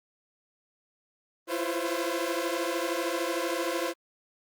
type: tone cluster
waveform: sawtooth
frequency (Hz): 333.5 / 346.6 / 506 / 537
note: E4 / F4 / B4 / C5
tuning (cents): +20 / -13 / +42 / +45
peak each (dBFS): -30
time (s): 1.47-3.94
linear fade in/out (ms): 50
effects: Opus 32 kbps